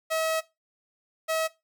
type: tone pair in turn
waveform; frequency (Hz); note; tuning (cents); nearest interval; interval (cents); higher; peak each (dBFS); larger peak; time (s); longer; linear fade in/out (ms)
sawtooth; 642 / 642; E5 / E5; -46 / -46; unison; 0; neither; -21; neither; 0.1-0.41 / 1.28-1.48; first; 20
effects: noise-tail reverb RT60 0.2 s tail -17 dB re dry